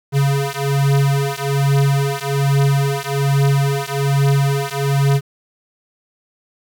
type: beating tone pair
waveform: square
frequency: 138.59 / 139.79 Hz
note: C#3 / C#3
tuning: 0 / +15 cents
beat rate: 1.2 Hz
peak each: -18 dBFS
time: 0.12-5.21 s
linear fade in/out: 50 ms
effects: 7-bit